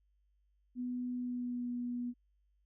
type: tone with pitch glide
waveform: sine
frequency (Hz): 247.7 to 243.4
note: B3 to B3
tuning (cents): +5 to -25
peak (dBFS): -35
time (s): 0.75-2.14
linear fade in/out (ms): 50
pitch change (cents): -30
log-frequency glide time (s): 1.15-1.7
effects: added 50 Hz sine -70 dBFS peak until 2.65 s